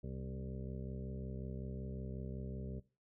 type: harmonic tone with a mistuned harmonic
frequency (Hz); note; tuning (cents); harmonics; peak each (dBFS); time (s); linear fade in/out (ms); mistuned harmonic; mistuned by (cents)
65.41; C2; 0; 1 / 2 / 3 / 4 / 6 / 7 / 8 / 9; -46 / -45 / -48 / -54 / -53 / -54 / -62 / -58; 0.03-2.8; 10; 1; +35
effects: noise-tail reverb RT60 0.3 s tail -18 dB re dry